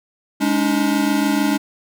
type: chord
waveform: square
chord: Ab suspended fourth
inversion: none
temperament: equal with one note detuned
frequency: 207.7 / 284.5 / 311.1 Hz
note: Ab3 / Db4 / Eb4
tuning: 0 / +45 / 0 cents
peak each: -22 / -19 / -23 dBFS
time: 0.4-1.58 s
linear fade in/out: 20 ms
effects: none